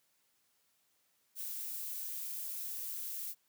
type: noise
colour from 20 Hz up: violet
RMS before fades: -41 dBFS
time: 1.35-3.35 s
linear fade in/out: 50 ms
effects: white hiss -75 dBFS RMS until 3.48 s + high-pass 80 Hz 12 dB/octave